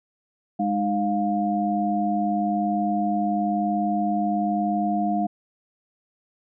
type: tone cluster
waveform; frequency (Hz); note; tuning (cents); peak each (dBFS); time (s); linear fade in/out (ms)
sine; 205.8 / 306.8 / 706; G#3 / D#4 / F5; -16 / -24 / +19; -24 / -28 / -24; 0.59-5.27; 10
effects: none